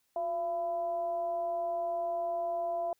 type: tone with frequency modulation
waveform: sine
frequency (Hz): 680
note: F5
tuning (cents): -46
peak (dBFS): -30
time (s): 0.16-2.93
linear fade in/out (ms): 2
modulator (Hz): 321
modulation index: 0.34
effects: white hiss -75 dBFS RMS until 2.99 s